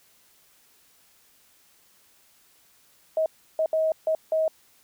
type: tone bursts at uneven times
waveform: sine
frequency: 635 Hz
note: D#5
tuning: 35 cents sharp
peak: -20 dBFS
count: 5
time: 3.17-3.26 / 3.59-3.66 / 3.73-3.92 / 4.07-4.15 / 4.32-4.48 s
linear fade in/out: 2 ms
effects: white hiss -60 dBFS RMS until 4.83 s